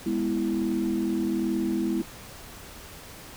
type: chord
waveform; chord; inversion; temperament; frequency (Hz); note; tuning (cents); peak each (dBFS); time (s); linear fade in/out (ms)
sine; E major; first; just; 206 / 247.2 / 329.6; G#3 / B3 / E4; -14 / +2 / 0; -28 / -29 / -26; 0.06-2.02; 5
effects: tanh soft clip ceiling -16 dBFS + pink hiss -44 dBFS RMS until 3.36 s